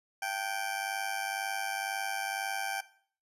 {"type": "tone with amplitude modulation", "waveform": "20% pulse", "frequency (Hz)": 780, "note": "G5", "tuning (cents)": -9, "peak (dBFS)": -24, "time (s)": [0.22, 2.81], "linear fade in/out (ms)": 5, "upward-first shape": "sine", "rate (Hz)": 102, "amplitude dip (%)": 70, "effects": ["noise-tail reverb RT60 0.5 s tail -17 dB re dry", "resampled to 32000 Hz"]}